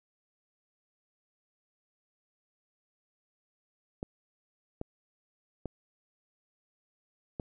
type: clicks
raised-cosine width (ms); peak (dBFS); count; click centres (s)
2; -22; 4; 4.029 / 4.814 / 5.657 / 7.398
effects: none